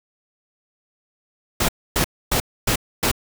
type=noise bursts; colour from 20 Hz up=pink; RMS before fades=-19 dBFS; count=5; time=1.6-3.115 s; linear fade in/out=5 ms; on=87 ms; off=270 ms; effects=none